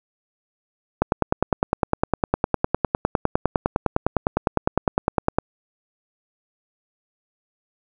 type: click train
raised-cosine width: 1 ms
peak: -3 dBFS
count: 44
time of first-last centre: 1.02-5.385 s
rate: 9.85 Hz
effects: none